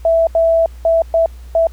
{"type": "tone bursts at uneven times", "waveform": "sine", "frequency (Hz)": 659.3, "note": "E5", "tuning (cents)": 0, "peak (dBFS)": -9, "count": 5, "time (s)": [[0.05, 0.27], [0.35, 0.66], [0.85, 1.02], [1.14, 1.26], [1.55, 1.67]], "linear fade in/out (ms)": 2, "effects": ["added 60 Hz sine -31 dBFS peak until 1.72 s", "pink hiss -49 dBFS RMS until 1.72 s"]}